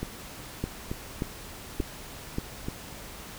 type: two click trains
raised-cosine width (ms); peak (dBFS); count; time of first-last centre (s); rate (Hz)
3; -15 / -18; 4 / 4; 0.64-2.384 / 0.03-2.685; 1.72 / 1.13
effects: pink hiss -43 dBFS RMS until 3.38 s